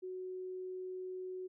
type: tone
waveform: sine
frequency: 370 Hz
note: F#4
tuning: in tune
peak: -40 dBFS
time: 0.02-1.48 s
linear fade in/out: 20 ms
effects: none